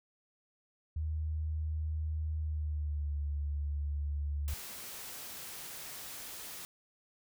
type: tone with pitch glide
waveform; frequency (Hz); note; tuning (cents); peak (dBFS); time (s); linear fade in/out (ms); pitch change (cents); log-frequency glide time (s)
sine; 77.78 to 72.57; D#2 to D2; 0 to -20; -32; 0.96-4.54; 5; -120; 2.37-3.15
type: noise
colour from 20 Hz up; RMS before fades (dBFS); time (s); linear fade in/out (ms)
white; -45; 4.48-6.65; 0
effects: none